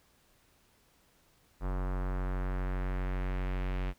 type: tone with low-pass filter sweep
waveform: square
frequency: 46.25 Hz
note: F#1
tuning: in tune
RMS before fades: -33 dBFS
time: 1.6-3.94 s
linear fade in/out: 50 ms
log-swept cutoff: 1200 to 2600 Hz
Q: 1.6
effects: pink hiss -67 dBFS RMS until 3.98 s